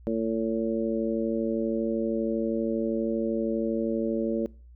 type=harmonic tone; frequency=112.6 Hz; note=A2; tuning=40 cents sharp; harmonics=2 / 3 / 4 / 5; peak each=-28 / -30 / -31 / -32 dBFS; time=0.07-4.46 s; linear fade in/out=0 ms; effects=noise-tail reverb RT60 0.4 s tail -23 dB re dry + added 60 Hz sine -47 dBFS peak until 4.75 s